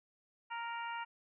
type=harmonic tone; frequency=466.2 Hz; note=A#4; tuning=in tune; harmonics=2 / 3 / 4 / 5 / 6; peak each=-40 / -45 / -49 / -50 / -50 dBFS; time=0.5-1.05 s; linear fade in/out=20 ms; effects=none